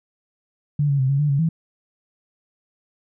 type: tone with pitch steps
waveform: sine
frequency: 146.1 / 140.3 / 131.2 / 138.9 / 148 / 139.4 / 163 Hz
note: D3 / C#3 / C3 / C#3 / D3 / C#3 / E3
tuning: -9 / +21 / +5 / +4 / +14 / +10 / -19 cents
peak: -16 dBFS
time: 0.79-1.49 s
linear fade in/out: 5 ms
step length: 100 ms
effects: none